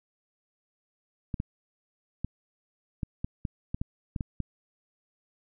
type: clicks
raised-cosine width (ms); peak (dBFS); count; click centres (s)
5; -18; 11; 1.342 / 1.401 / 2.246 / 3.032 / 3.245 / 3.452 / 3.745 / 3.815 / 4.162 / 4.208 / 4.403
effects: none